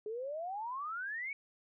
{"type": "exponential sweep", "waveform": "sine", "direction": "up", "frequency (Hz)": [415.3, 2288], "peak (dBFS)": -37, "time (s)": [0.06, 1.33], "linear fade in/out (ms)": 2, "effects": []}